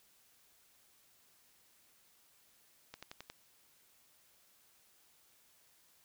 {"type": "slowing click train", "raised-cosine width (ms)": 0.2, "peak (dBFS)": -29, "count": 5, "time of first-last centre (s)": [2.94, 3.3], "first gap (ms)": 86, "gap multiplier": 1.03, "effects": ["white hiss -68 dBFS RMS until 6.04 s"]}